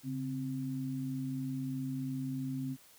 sine tone pair together, 138.58 / 261.6 Hz, C#3 / C4, 0 / 0 cents, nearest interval major seventh, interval 1100 cents, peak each -38 / -36 dBFS, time 0.03-2.77 s, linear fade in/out 50 ms, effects white hiss -60 dBFS RMS until 2.98 s

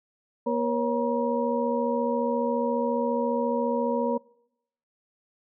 sine tone cluster, 239.3 / 476.5 / 551 / 953 Hz, A#3 / A#4 / C#5 / A#5, +46 / +38 / -11 / +38 cents, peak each -28 / -28 / -29 / -30 dBFS, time 0.46-4.18 s, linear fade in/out 10 ms, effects noise-tail reverb RT60 0.8 s tail -25 dB re dry

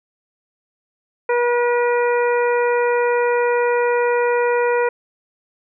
harmonic tone, 482.2 Hz, B4, 41 cents flat, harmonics 1 / 2 / 3 / 4 / 5, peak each -16 / -22 / -26 / -28 / -30 dBFS, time 1.29-4.89 s, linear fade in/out 5 ms, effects none

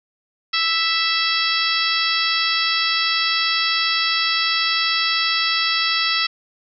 harmonic tone, 659.3 Hz, E5, in tune, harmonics 2 / 3 / 4 / 5 / 6 / 7 / 8, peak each -25 / -25 / -25 / -25 / -25 / -25 / -25 dBFS, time 0.53-6.27 s, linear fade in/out 10 ms, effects none

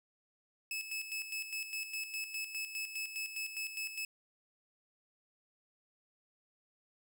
sawtooth tone with tremolo, 2600 Hz, E7, 24 cents flat, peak -33 dBFS, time 0.71-4.05 s, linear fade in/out 2 ms, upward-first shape square, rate 4.9 Hz, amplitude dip 60%, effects none

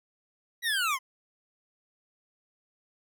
25% pulse linear sweep, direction down, 1959 to 998 Hz, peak -22 dBFS, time 0.62-0.99 s, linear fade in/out 50 ms, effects none

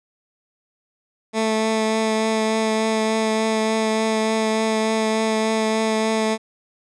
15% pulse tone with vibrato, 220 Hz, A3, in tune, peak -12 dBFS, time 1.33-6.38 s, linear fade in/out 50 ms, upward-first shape triangle, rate 3.4 Hz, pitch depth 14 cents each way, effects resampled to 22050 Hz

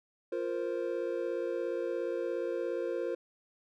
triangle chord, F suspended fourth, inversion none, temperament equal, 349.2 / 466.2 / 523.3 Hz, F4 / Bb4 / C5, 0 / 0 / 0 cents, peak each -34 dBFS, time 0.32-3.15 s, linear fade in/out 5 ms, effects none

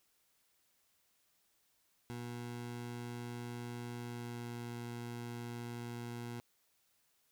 20% pulse tone with pitch glide, 120 to 119.1 Hz, B2 to A#2, -49 to +38 cents, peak -37 dBFS, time 2.1-6.4 s, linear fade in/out 0 ms, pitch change -13 cents, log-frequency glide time 3.97-4.55 s, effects white hiss -75 dBFS RMS until 7.31 s

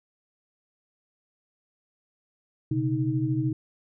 sine tone cluster, 125.1 / 138.3 / 313.4 Hz, B2 / C#3 / D#4, +23 / -4 / +13 cents, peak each -27 / -29 / -27 dBFS, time 2.71-3.53 s, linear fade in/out 5 ms, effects none

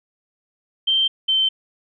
sine tone pair in turn, 3136 / 3098 Hz, G7 / G7, 0 / -21 cents, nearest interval unison, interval 21 cents, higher first, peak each -15 dBFS, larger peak neither, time 0.87-1.08 / 1.28-1.49 s, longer neither, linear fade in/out 10 ms, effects none

